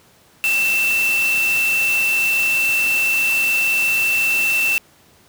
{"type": "tone in noise", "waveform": "sine", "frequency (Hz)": 2673, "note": "E7", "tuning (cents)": 23, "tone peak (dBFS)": -15, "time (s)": [0.44, 4.78], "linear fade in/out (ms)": 0, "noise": "white", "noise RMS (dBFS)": -27, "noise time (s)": [0.44, 4.78], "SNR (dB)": 9, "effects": ["pink hiss -52 dBFS RMS until 5.28 s", "high-pass 80 Hz 12 dB/octave"]}